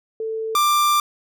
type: tone pair in turn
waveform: sine / 45% pulse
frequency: 443.4 / 1183.7 Hz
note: A4 / D6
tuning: +13 / +13 cents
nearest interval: octave + perfect fourth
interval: 1700 cents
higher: second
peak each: -23 / -15 dBFS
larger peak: second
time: 0.2-0.55 / 0.55-1 s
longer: second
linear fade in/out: 2 ms
effects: none